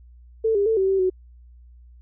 sine tone with pitch steps, 445.5 / 402.6 / 445.4 / 383 / 386.1 / 371.3 Hz, A4 / G4 / A4 / G4 / G4 / F#4, +22 / +46 / +21 / -40 / -26 / +6 cents, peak -17 dBFS, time 0.44-1.1 s, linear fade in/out 10 ms, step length 110 ms, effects added 60 Hz sine -45 dBFS peak until 2.01 s

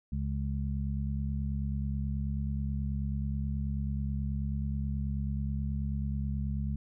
harmonic tone, 69.3 Hz, C#2, in tune, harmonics 1 / 2 / 3, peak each -32 / -35 / -37 dBFS, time 0.12-6.76 s, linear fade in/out 5 ms, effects none

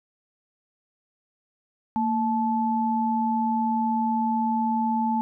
sine tone pair together, 229 / 870 Hz, A#3 / A5, -31 / -20 cents, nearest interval octave + major seventh, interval 2311 cents, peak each -24 dBFS, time 1.96-5.21 s, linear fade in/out 0 ms, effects none

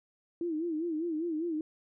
sine tone with vibrato, 325.8 Hz, E4, 20 cents flat, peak -30 dBFS, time 0.41-1.61 s, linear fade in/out 2 ms, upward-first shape sine, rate 5 Hz, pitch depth 120 cents each way, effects none

